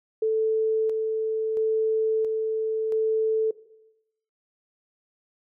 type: tone with tremolo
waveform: sine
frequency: 440 Hz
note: A4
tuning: in tune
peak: -20 dBFS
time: 0.22-3.51 s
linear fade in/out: 5 ms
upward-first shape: square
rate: 0.74 Hz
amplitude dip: 30%
effects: noise-tail reverb RT60 0.9 s tail -18 dB re dry